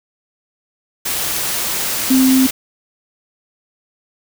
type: tone in noise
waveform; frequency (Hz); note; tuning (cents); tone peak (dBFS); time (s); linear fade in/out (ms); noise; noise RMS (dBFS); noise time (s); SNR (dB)
sine; 261.6; C4; 0; -9; 2.1-2.47; 10; white; -20; 1.05-2.51; +8
effects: none